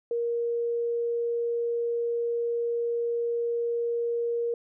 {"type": "tone", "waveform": "sine", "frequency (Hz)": 470.2, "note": "A#4", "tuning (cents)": 15, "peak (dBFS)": -25, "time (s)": [0.11, 4.54], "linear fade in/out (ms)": 2, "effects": []}